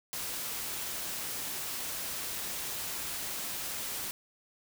white noise, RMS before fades -37 dBFS, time 0.13-4.11 s, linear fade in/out 0 ms, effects none

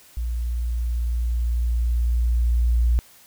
sine tone with level ramp, 59 Hz, A#1, 22 cents sharp, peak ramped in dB -23 to -15 dBFS, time 0.17-2.99 s, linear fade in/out 0 ms, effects white hiss -51 dBFS RMS until 3.26 s

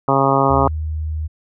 harmonic tone, 136.6 Hz, C#3, 25 cents flat, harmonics 1 / 2 / 3 / 4 / 5 / 6 / 7 / 8 / 9, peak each -21 / -21 / -21 / -21 / -21 / -21 / -21 / -21 / -21 dBFS, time 0.08-0.68 s, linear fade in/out 2 ms
sine tone, 77.9 Hz, D#2, 3 cents sharp, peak -20 dBFS, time 0.49-1.28 s, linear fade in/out 20 ms
effects none

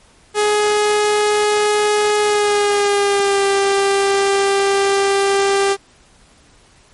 sawtooth tone with pitch glide, 418.8 to 395.3 Hz, G#4 to G4, +15 to +15 cents, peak -9 dBFS, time 0.34-5.77 s, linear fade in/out 50 ms, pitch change -100 cents, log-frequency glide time 2.21-3.45 s, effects pink hiss -50 dBFS RMS until 6.93 s + MP3 48 kbps

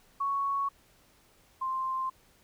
sine tone pair in turn, 1111 / 1048.6 Hz, C#6 / C6, +4 / +3 cents, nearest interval minor second, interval 101 cents, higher first, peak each -27 / -29 dBFS, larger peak first, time 0.2-0.69 / 1.61-2.1 s, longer neither, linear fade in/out 10 ms, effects pink hiss -63 dBFS RMS until 2.43 s

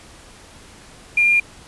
sine tone with quantisation, 2402 Hz, D7, 38 cents sharp, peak -12 dBFS, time 1.17-1.4 s, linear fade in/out 5 ms, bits 6, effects pink hiss -44 dBFS RMS until 1.67 s + resampled to 24000 Hz

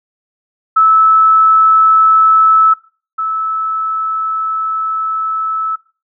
sine tone pair in turn, 1306 / 1306 Hz, E6 / E6, -17 / -17 cents, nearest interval unison, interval 0 cents, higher neither, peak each -5 / -14 dBFS, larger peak first, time 0.76-2.74 / 3.18-5.76 s, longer second, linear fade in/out 10 ms, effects noise-tail reverb RT60 0.4 s tail -21 dB re dry

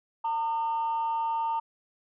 sine tone pair together, 910.2 / 1215 Hz, A#5 / D#6, -42 / -42 cents, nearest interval perfect fourth, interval 500 cents, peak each -25 / -36 dBFS, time 0.24-1.6 s, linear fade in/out 10 ms, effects tanh soft clip ceiling -22 dBFS

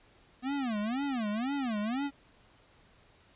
square tone with vibrato, 242.5 Hz, B3, 31 cents flat, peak -31 dBFS, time 0.42-2.11 s, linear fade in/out 50 ms, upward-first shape sine, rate 2 Hz, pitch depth 280 cents each way, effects pink hiss -62 dBFS RMS until 3.35 s + resampled to 8000 Hz

